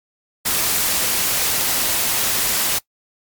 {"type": "noise", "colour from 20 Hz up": "white", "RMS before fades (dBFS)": -19, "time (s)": [0.45, 2.79], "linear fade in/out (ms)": 10, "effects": ["noise-tail reverb RT60 0.1 s tail -23 dB re dry", "MP3 96 kbps"]}